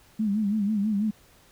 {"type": "tone with vibrato", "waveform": "sine", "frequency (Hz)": 208.5, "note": "G#3", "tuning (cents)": 7, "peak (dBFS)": -22, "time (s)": [0.19, 1.11], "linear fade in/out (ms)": 10, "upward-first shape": "sine", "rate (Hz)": 6.1, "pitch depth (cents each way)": 96, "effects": ["pink hiss -57 dBFS RMS until 1.51 s"]}